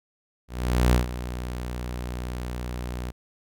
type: tone with ADSR envelope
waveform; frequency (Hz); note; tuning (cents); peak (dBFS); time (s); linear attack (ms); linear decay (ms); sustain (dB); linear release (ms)
sawtooth; 61.2; B1; -15; -12; 0.48-3.12; 450; 130; -14; 25
effects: none